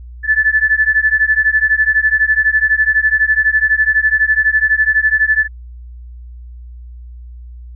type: beating tone pair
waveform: sine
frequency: 1736 / 1748 Hz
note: A6 / A6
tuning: -24 / -12 cents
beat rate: 12 Hz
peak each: -13 dBFS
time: 0.23-5.48 s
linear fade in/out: 50 ms
effects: added 60 Hz sine -30 dBFS peak until 7.75 s

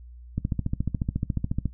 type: click train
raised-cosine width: 5 ms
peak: -13 dBFS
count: 19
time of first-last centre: 0.38-1.657 s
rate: 14.1 Hz
effects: noise-tail reverb RT60 0.1 s tail -17 dB re dry + added 60 Hz sine -42 dBFS peak until 1.73 s

